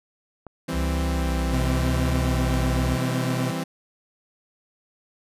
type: click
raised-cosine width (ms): 1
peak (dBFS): -25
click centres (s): 0.467
type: chord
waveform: sawtooth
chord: C major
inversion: first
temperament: equal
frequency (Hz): 164.81 / 196 / 261.6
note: E3 / G3 / C4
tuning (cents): 0 / 0 / 0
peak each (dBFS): -25 / -30 / -26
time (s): 0.68-3.64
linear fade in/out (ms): 10
type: tone with vibrato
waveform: sine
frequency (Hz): 65.41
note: C2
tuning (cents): 0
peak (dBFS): -23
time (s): 0.72-2.98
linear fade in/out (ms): 50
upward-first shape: sine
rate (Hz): 0.93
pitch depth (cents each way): 120
type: tone with pitch glide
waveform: 30% pulse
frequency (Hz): 127.8 to 126.84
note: C3 to B2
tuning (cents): -40 to +47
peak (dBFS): -22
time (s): 1.52-3.52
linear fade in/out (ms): 20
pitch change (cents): -13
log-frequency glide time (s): 1.81-2.18
effects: resampled to 32000 Hz